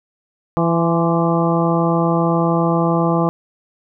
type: harmonic tone with a mistuned harmonic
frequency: 167.4 Hz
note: E3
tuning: 27 cents sharp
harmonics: 1 / 2 / 3 / 4 / 5 / 6 / 7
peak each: -17 / -20 / -22 / -23 / -24 / -25 / -25 dBFS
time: 0.57-3.29 s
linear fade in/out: 0 ms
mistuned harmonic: 6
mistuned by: +63 cents
effects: none